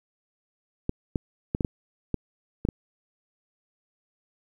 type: clicks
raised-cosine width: 3 ms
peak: -12 dBFS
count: 8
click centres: 0.894 / 1.158 / 1.549 / 1.608 / 1.648 / 2.143 / 2.651 / 2.688 s
effects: 9-bit